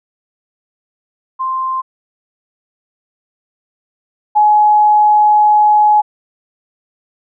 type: tone pair in turn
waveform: sine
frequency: 1046.5 / 843.2 Hz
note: C6 / G#5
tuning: 0 / +26 cents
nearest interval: major third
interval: 374 cents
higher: first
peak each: -15 / -6 dBFS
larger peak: second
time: 1.39-1.82 / 4.35-6.02 s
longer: second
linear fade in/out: 20 ms
effects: none